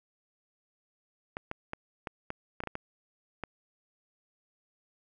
clicks, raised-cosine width 0.5 ms, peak -20 dBFS, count 10, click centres 1.369 / 1.514 / 1.734 / 2.072 / 2.304 / 2.604 / 2.637 / 2.673 / 2.754 / 3.437 s, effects none

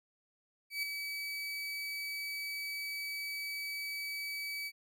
30% pulse tone with ADSR envelope, 2287 Hz, D7, 47 cents flat, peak -29 dBFS, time 0.7-4.72 s, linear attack 130 ms, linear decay 3 ms, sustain -6 dB, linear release 53 ms, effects none

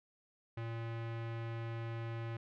square tone with low-pass filter, 115 Hz, A#2, 23 cents flat, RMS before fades -41 dBFS, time 0.57-2.37 s, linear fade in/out 5 ms, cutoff 2400 Hz, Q 1.3, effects none

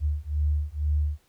sine beating tone pair, 73.42 / 75.52 Hz, D2 / D2, 0 / +49 cents, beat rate 2.1 Hz, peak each -26 dBFS, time 0-1.19 s, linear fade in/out 50 ms, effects pink hiss -65 dBFS RMS until 1.28 s

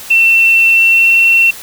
sine tone with pitch glide, 2695 to 2711 Hz, E7 to E7, +38 to +48 cents, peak -5 dBFS, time 0.1-1.51 s, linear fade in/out 10 ms, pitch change +10 cents, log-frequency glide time 0.73-1.1 s, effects white hiss -30 dBFS RMS until 1.62 s

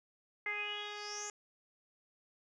10% pulse tone with low-pass filter sweep, 415.3 Hz, G#4, in tune, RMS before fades -41 dBFS, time 0.46-1.3 s, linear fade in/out 2 ms, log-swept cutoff 2000 to 7100 Hz, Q 9.3, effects none

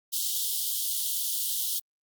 white high-pass noise, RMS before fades -29 dBFS, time 0.12-1.8 s, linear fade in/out 20 ms, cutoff 3000 Hz, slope 96 dB/octave, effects Opus 48 kbps

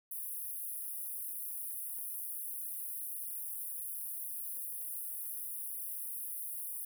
pink high-pass noise, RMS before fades -41 dBFS, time 0.11-6.85 s, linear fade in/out 5 ms, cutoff 9700 Hz, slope 96 dB/octave, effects none

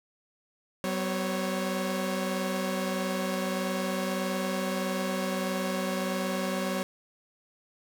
sawtooth tone cluster, 190.2 / 250.6 / 549 Hz, F#3 / B3 / C#5, +48 / +25 / -17 cents, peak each -27 / -32 / -29 dBFS, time 0.84-6.83 s, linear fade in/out 0 ms, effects none

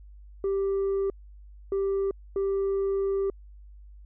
sine tone bursts at uneven times, 392 Hz, G4, in tune, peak -21 dBFS, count 3, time 0.44-1.1 / 1.72-2.11 / 2.36-3.3 s, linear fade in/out 2 ms, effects tanh soft clip ceiling -23 dBFS + added 50 Hz sine -45 dBFS peak until 4.05 s

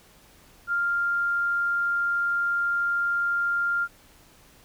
sine tone, 1396.9 Hz, F6, in tune, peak -22 dBFS, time 0.67-3.88 s, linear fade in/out 50 ms, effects pink hiss -55 dBFS RMS until 4.64 s

